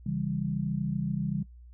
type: chord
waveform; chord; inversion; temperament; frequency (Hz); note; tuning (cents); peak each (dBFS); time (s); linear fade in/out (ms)
sine; C# diminished; none; just; 138.59 / 166.31 / 199.57; C#3 / E3 / G3; 0 / +16 / +31; -32; 0.06-1.43; 5
effects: noise-tail reverb RT60 0.1 s tail -20 dB re dry + added 60 Hz sine -47 dBFS peak until 1.73 s